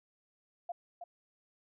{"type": "tone with echo", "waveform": "sine", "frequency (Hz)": 698.5, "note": "F5", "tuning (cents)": 0, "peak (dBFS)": -35, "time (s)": [0.69, 0.72], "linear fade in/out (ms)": 5, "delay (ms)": 320, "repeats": 1, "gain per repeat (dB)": -7, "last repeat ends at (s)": 1.04, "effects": []}